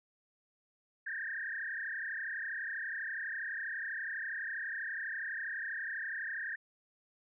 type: tone with frequency modulation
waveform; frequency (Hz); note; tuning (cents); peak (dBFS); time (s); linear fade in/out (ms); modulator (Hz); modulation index
sine; 1719; A6; -41; -36; 1.06-6.56; 10; 32.2; 4.7
effects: none